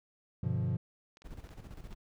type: chord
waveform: triangle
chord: G dominant seventh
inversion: none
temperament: equal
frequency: 98 / 123.47 / 146.83 / 174.61 Hz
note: G2 / B2 / D3 / F3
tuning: 0 / 0 / 0 / 0 cents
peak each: -33 / -31 / -36 / -35 dBFS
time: 0.43-0.77 s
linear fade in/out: 5 ms
type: clicks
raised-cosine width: 0.2 ms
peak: -38 dBFS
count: 4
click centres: 1.171 / 1.22 / 1.491 / 1.928 s
type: noise with tremolo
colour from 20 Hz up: brown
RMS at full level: -45 dBFS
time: 1.24-1.95 s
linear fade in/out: 20 ms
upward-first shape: square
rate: 15 Hz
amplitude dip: 60%
effects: none